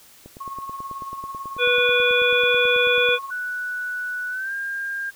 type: click train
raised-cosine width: 2 ms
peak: -27 dBFS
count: 27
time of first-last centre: 0.26-3.089 s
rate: 9.19 Hz
type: tone with tremolo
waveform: sine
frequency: 1093 Hz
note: C#6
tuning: 25 cents flat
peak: -28 dBFS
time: 0.4-3.31 s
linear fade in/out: 10 ms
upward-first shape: sine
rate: 18 Hz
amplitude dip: 50%
type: harmonic tone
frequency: 490 Hz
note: B4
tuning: 14 cents flat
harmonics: 1 / 3 / 5 / 7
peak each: -20 / -22 / -20 / -24 dBFS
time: 1.58-3.19 s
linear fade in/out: 50 ms
type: tone with pitch glide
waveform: sine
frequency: 1480 to 1604.7 Hz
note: F#6 to G6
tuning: 0 to +40 cents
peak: -25 dBFS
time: 3.3-5.11 s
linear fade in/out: 20 ms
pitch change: +140 cents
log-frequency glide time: 4.3-4.53 s
effects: white hiss -50 dBFS RMS until 5.15 s